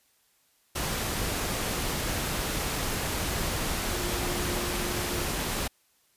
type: tone in noise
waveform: sine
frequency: 354.3 Hz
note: F4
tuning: 25 cents sharp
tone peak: -36 dBFS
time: 3.92-5.26 s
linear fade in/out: 10 ms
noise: pink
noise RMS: -30 dBFS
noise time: 0.75-5.68 s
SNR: -9 dB
effects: white hiss -67 dBFS RMS until 6.16 s + resampled to 32000 Hz